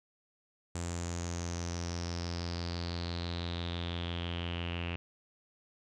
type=tone with low-pass filter sweep; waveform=sawtooth; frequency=86 Hz; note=F2; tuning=26 cents flat; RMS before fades=-37 dBFS; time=0.75-4.96 s; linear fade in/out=0 ms; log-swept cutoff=7600 to 2700 Hz; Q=6.8; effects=none